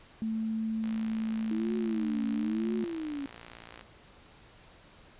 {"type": "tone", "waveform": "sine", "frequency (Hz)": 221.3, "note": "A3", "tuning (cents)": 10, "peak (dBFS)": -29, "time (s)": [0.22, 2.84], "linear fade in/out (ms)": 0}
{"type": "click train", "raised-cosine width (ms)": 0.3, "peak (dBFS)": -30, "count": 173, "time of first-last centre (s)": [0.84, 3.811], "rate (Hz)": 57.9}
{"type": "tone with vibrato", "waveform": "sine", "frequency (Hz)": 315.5, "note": "D#4", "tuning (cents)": 24, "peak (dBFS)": -33, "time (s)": [1.51, 3.26], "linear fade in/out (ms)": 2, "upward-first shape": "triangle", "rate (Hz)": 1, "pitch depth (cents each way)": 250}
{"effects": ["pink hiss -56 dBFS RMS until 5.19 s", "resampled to 8000 Hz"]}